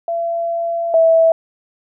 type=tone pair in turn; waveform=sine; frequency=676 / 654.9 Hz; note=E5 / E5; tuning=+43 / -11 cents; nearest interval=minor second; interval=54 cents; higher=first; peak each=-17 / -8 dBFS; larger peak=second; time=0.08-0.94 / 0.94-1.32 s; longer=first; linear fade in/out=2 ms; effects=none